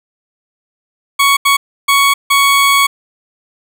20% pulse tone bursts at uneven times, 1115 Hz, C#6, 10 cents sharp, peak -3 dBFS, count 4, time 1.19-1.37 / 1.45-1.57 / 1.88-2.14 / 2.3-2.87 s, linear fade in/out 10 ms, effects none

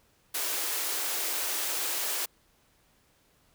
white high-pass noise, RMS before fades -31 dBFS, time 0.34-2.26 s, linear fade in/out 10 ms, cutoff 290 Hz, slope 96 dB/octave, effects pink hiss -66 dBFS RMS until 3.54 s

